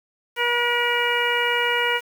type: harmonic tone with a mistuned harmonic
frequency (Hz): 480.7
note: B4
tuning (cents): -47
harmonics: 1 / 2 / 3 / 4 / 5 / 6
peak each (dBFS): -26 / -26 / -26 / -26 / -26 / -26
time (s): 0.36-2.01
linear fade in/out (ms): 50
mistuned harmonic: 5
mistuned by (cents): -51
effects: 7-bit